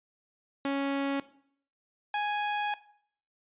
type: tone pair in turn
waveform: sawtooth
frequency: 277.2 / 830.7 Hz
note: C#4 / G#5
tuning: 0 / 0 cents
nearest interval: octave + perfect fifth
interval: 1900 cents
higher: second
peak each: -24 dBFS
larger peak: neither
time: 0.65-1.2 / 2.14-2.74 s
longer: second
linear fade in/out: 2 ms
effects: noise-tail reverb RT60 0.6 s tail -17 dB re dry + resampled to 8000 Hz